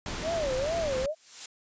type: noise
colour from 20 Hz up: pink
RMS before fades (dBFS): -35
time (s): 0.06-1.06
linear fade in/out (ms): 2
type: tone with vibrato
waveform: sine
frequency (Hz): 589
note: D5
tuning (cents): +5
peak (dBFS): -27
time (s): 0.22-1.15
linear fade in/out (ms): 50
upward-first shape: sine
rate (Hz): 2.3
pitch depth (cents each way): 240
type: noise with exponential growth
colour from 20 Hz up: blue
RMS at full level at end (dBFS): -32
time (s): 1-1.46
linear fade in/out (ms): 5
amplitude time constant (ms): 100
effects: resampled to 16000 Hz